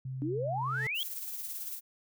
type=tone; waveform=sine; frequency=130.81 Hz; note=C3; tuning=in tune; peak=-35 dBFS; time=0.05-0.87 s; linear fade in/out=5 ms
type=exponential sweep; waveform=sine; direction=up; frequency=277.2 to 3399 Hz; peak=-31 dBFS; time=0.22-1.03 s; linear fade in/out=0 ms
type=tone with exponential growth; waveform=sawtooth; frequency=437 Hz; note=A4; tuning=12 cents flat; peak=-35 dBFS; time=0.51-0.87 s; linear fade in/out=0 ms; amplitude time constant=77 ms
type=noise with tremolo; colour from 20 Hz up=violet; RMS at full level=-37 dBFS; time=0.94-1.81 s; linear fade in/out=50 ms; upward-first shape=triangle; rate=18 Hz; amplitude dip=50%
effects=none